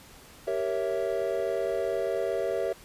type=chord; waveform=triangle; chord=G diminished seventh; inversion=none; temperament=equal with one note detuned; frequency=388.8 / 466.2 / 554.4 / 659.3 Hz; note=G4 / Bb4 / Db5 / Fb5; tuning=-14 / 0 / 0 / 0 cents; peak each=-30 dBFS; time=0.47-2.73 s; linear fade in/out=5 ms; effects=pink hiss -51 dBFS RMS until 2.84 s + resampled to 32000 Hz